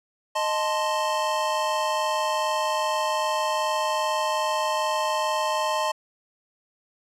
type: chord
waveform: square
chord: A diminished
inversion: second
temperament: equal with one note detuned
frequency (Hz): 619.4 / 880 / 1046.5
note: Eb5 / A5 / C6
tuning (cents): -8 / 0 / 0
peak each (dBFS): -28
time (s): 0.35-5.92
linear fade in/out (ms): 10
effects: low-pass 9000 Hz 12 dB/octave